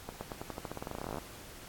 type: accelerating click train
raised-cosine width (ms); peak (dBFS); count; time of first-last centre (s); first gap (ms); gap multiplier
1; -24; 24; 0.09-1.184; 120; 0.9
effects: pink hiss -50 dBFS RMS until 1.68 s + AAC 64 kbps